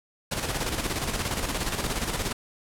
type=noise with tremolo; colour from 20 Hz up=pink; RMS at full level=-27 dBFS; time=0.31-2.33 s; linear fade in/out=10 ms; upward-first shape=square; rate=17 Hz; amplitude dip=50%; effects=low-pass 12000 Hz 12 dB/octave